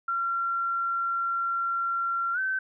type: tone with pitch glide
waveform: sine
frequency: 1370 to 1537.8 Hz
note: F6 to G6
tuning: -34 to -34 cents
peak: -25 dBFS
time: 0.08-2.59 s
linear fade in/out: 5 ms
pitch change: +200 cents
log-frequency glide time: 2.33-2.39 s
effects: none